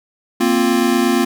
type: chord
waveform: square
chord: Bb suspended second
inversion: none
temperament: equal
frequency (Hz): 233.1 / 261.6 / 349.2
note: Bb3 / C4 / F4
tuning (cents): 0 / 0 / 0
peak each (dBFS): -18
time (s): 0.4-1.25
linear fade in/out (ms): 10
effects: none